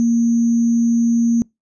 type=tone with sample-and-hold; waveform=sine; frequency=233.1 Hz; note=A#3; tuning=in tune; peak=-12 dBFS; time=0-1.42 s; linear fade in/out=0 ms; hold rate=6300 Hz; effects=noise-tail reverb RT60 0.2 s tail -26 dB re dry + resampled to 24000 Hz